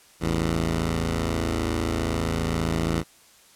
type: tone pair together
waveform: 10% pulse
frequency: 55.06 / 82.41 Hz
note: A1 / E2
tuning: +2 / 0 cents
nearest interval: perfect fifth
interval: 698 cents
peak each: -19 / -17 dBFS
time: 0.2-3.04 s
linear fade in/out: 50 ms
effects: white hiss -54 dBFS RMS until 3.55 s + low-pass 11000 Hz 12 dB/octave